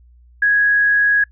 sine tone with frequency modulation, 1661.2 Hz, G#6, in tune, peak -11 dBFS, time 0.42-1.24 s, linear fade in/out 5 ms, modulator 97 Hz, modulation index 0.23, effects noise-tail reverb RT60 0.1 s tail -25 dB re dry + added 60 Hz sine -45 dBFS peak until 1.31 s

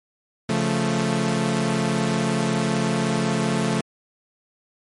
sawtooth chord, Db augmented, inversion none, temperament equal, 138.59 / 174.61 / 220 Hz, Db3 / F3 / A3, 0 / 0 / 0 cents, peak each -22 / -21 / -19 dBFS, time 0.49-3.81 s, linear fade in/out 5 ms, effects MP3 48 kbps

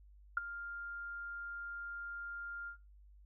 sine tone with ADSR envelope, 1400 Hz, F6, 4 cents sharp, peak -26 dBFS, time 0.37-2.77 s, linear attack 4 ms, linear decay 13 ms, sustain -16 dB, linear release 94 ms, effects noise-tail reverb RT60 0.3 s tail -25 dB re dry + added 50 Hz sine -57 dBFS peak until 3.25 s

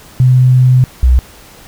sine tone pair in turn, 127.4 / 62.9 Hz, C3 / B1, -46 / +32 cents, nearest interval octave, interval 1222 cents, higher first, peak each -4 dBFS, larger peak neither, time 0.2-0.84 / 1.03-1.19 s, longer first, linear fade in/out 0 ms, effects pink hiss -38 dBFS RMS until 1.67 s

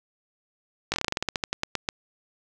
slowing click train, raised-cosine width 0.2 ms, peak -8 dBFS, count 17, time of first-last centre 0.92-1.889 s, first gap 19 ms, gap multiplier 1.14, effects none

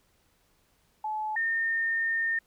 sine tone pair in turn, 860 / 1822.3 Hz, A5 / A#6, -40 / -40 cents, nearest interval octave + minor second, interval 1300 cents, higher second, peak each -29 / -25 dBFS, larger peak second, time 1.04-1.36 / 1.36-2.39 s, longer second, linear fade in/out 5 ms, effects pink hiss -68 dBFS RMS until 2.46 s

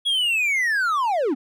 triangle linear sweep, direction down, 3363 to 233.1 Hz, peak -17 dBFS, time 0.05-1.35 s, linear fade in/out 20 ms, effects none

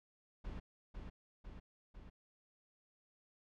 brown noise with echo, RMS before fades -45 dBFS, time 0.44-0.6 s, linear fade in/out 10 ms, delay 500 ms, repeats 3, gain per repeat -3 dB, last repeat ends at 2.1 s, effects low-pass 4000 Hz 12 dB/octave

